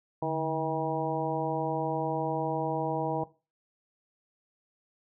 harmonic tone with a mistuned harmonic, 160 Hz, D#3, 49 cents sharp, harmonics 1 / 2 / 3 / 4 / 5 / 6, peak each -35 / -35 / -35 / -35 / -35 / -35 dBFS, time 0.22-3.24 s, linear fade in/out 5 ms, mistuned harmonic 1, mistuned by -130 cents, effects noise-tail reverb RT60 0.3 s tail -17 dB re dry

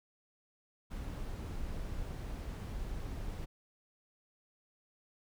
brown noise, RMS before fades -40 dBFS, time 0.9-3.46 s, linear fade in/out 20 ms, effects none

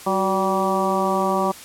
harmonic tone with a mistuned harmonic, 192.6 Hz, G3, 30 cents flat, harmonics 1 / 2 / 3 / 4 / 5 / 6, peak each -25 / -25 / -25 / -25 / -25 / -25 dBFS, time 0.06-1.52 s, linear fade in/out 10 ms, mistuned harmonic 2, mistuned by -59 cents, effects white hiss -40 dBFS RMS until 1.64 s + low-pass 12000 Hz 12 dB/octave

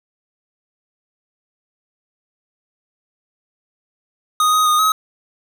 square tone with pitch steps, 1243 / 1253 / 1231 / 1274 Hz, D#6 / D#6 / D#6 / D#6, -2 / +12 / -19 / +41 cents, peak -13 dBFS, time 4.4-4.92 s, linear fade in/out 2 ms, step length 130 ms, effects none

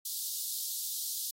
white high-pass noise, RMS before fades -36 dBFS, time 0.05-1.31 s, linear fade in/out 5 ms, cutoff 3600 Hz, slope 48 dB/octave, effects AAC 48 kbps

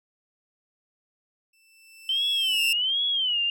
sawtooth tone with exponential growth, 2661 Hz, E7, 16 cents sharp, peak -19 dBFS, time 1.53-2.73 s, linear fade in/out 5 ms, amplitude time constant 260 ms
sine tone with vibrato, 3063 Hz, G7, 41 cents flat, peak -22 dBFS, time 2.09-3.5 s, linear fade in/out 2 ms, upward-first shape sine, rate 1.3 Hz, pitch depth 160 cents each way
effects none

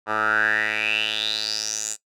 10% pulse tone with band-pass filter sweep, 107.8 Hz, A2, 35 cents flat, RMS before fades -24 dBFS, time 0.06-1.97 s, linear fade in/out 50 ms, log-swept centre 1100 to 7600 Hz, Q 7.3, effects noise-tail reverb RT60 0.1 s tail -18 dB re dry

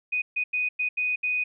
sine tone bursts at uneven times, 2489 Hz, D#7, in tune, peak -23 dBFS, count 6, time 0.12-0.22 / 0.36-0.44 / 0.53-0.69 / 0.79-0.89 / 0.97-1.16 / 1.23-1.44 s, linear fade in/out 10 ms, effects none

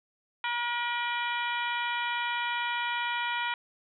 harmonic tone with a mistuned harmonic, 477.7 Hz, A#4, 42 cents sharp, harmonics 2 / 3 / 4 / 5 / 6 / 7 / 8, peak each -32 / -35 / -36 / -36 / -40 / -40 / -47 dBFS, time 0.44-3.54 s, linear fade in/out 2 ms, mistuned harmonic 6, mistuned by +71 cents, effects none

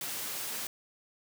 white high-pass noise, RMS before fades -37 dBFS, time 0.01-0.67 s, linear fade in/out 2 ms, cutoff 120 Hz, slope 24 dB/octave, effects none

